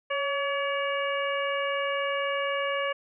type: harmonic tone with a mistuned harmonic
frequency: 568 Hz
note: C#5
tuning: 42 cents sharp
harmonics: 1 / 2 / 3 / 4 / 5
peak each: -29 / -32 / -34 / -35 / -36 dBFS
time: 0.1-2.93 s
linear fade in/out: 10 ms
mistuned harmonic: 1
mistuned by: -38 cents
effects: none